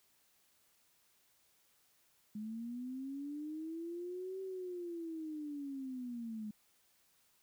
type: linear two-way sweep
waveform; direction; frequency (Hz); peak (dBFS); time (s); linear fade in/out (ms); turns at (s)
sine; up then down; 208.9 to 384 to 208.9; -40; 2.35-6.51; 5; 4.41
effects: white hiss -72 dBFS RMS until 7.42 s